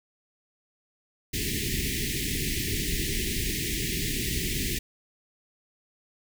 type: band-stop noise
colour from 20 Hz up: pink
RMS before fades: -29 dBFS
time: 1.33-4.79 s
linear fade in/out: 10 ms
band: 430 to 1800 Hz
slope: 96 dB/octave
effects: none

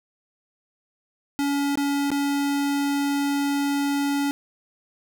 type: tone with dropouts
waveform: square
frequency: 282.8 Hz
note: C#4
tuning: 35 cents sharp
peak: -22 dBFS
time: 1.39-4.31 s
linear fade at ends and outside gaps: 0 ms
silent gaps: 1.755-1.774 / 2.104-2.116 s
effects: none

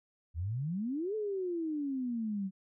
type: exponential two-way sweep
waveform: sine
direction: up then down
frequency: 76 to 440 to 186.7 Hz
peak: -32 dBFS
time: 0.34-2.51 s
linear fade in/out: 50 ms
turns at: 1.15 s
effects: none

